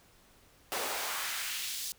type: noise with high-pass filter sweep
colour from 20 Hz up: pink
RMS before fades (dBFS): -36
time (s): 0.72-1.92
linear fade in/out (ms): 0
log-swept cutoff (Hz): 440 to 5000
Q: 1.1
effects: pink hiss -62 dBFS RMS until 1.98 s